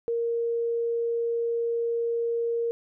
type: tone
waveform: sine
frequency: 466.2 Hz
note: A#4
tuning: in tune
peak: -24 dBFS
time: 0.08-2.71 s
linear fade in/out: 0 ms
effects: none